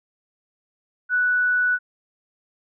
sine tone, 1480 Hz, F#6, in tune, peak -17 dBFS, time 1.09-1.79 s, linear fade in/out 50 ms, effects none

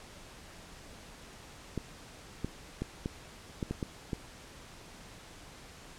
clicks, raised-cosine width 3 ms, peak -20 dBFS, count 8, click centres 1.777 / 2.446 / 2.82 / 3.059 / 3.628 / 3.71 / 3.828 / 4.132 s, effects pink hiss -51 dBFS RMS until 5.98 s + low-pass 9000 Hz 12 dB/octave

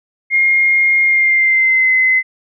sine tone with pitch glide, 2133 to 2046 Hz, C7 to C7, +33 to -39 cents, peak -9 dBFS, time 0.3-2.23 s, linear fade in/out 50 ms, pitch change -72 cents, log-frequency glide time 1.03-1.93 s, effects none

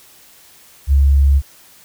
sine tone, 69.4 Hz, C#2, 3 cents sharp, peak -8 dBFS, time 0.87-1.42 s, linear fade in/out 50 ms, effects white hiss -46 dBFS RMS until 1.84 s

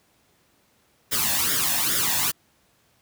white noise with flanger, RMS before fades -23 dBFS, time 1.11-2.32 s, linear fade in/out 20 ms, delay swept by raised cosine 0.57 to 1.16 ms, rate 2.4 Hz, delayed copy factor +0.75, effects pink hiss -63 dBFS RMS until 3.01 s + high-pass 80 Hz 12 dB/octave

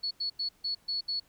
sine tone bursts at uneven times, 4400 Hz, C#8, 14 cents flat, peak -29 dBFS, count 6, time 0.03-0.11 / 0.2-0.3 / 0.39-0.49 / 0.64-0.75 / 0.88-1.01 / 1.08-1.2 s, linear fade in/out 10 ms, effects pink hiss -65 dBFS RMS until 1.28 s

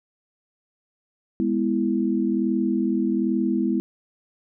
sine chord, E major, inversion first, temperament just, 206 / 247.2 / 329.6 Hz, G#3 / B3 / E4, -14 / +2 / 0 cents, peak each -24 dBFS, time 1.4-3.8 s, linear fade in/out 0 ms, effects none

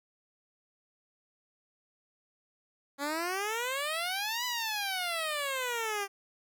10% pulse exponential two-way sweep, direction up then down, 275 to 1002 to 389.8 Hz, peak -23 dBFS, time 2.98-6.08 s, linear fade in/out 50 ms, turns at 4.45 s, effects none

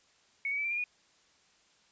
sine tone with pitch steps, 2217 / 2262 / 2308 / 2356 / 2404 / 2453 Hz, C#7 / C#7 / D7 / D7 / D7 / D#7, 0 / +34 / -31 / +5 / +40 / -25 cents, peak -30 dBFS, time 0.45-0.84 s, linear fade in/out 2 ms, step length 65 ms, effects white hiss -66 dBFS RMS until 1.91 s + resampled to 16000 Hz

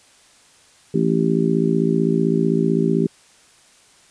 harmonic tone, 55.7 Hz, A1, 22 cents sharp, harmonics 3 / 4 / 5 / 6 / 7, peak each -20 / -21 / -23 / -25 / -21 dBFS, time 0.94-3.07 s, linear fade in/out 5 ms, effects white hiss -52 dBFS RMS until 4.1 s + resampled to 22050 Hz

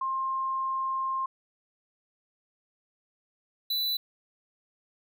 sine / square tone pair in turn, 1060 / 3978 Hz, C6 / B7, +22 / +12 cents, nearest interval octave + major seventh, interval 2290 cents, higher second, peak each -27 dBFS, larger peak neither, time 0.01-1.26 / 3.7-3.97 s, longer first, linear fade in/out 5 ms, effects none

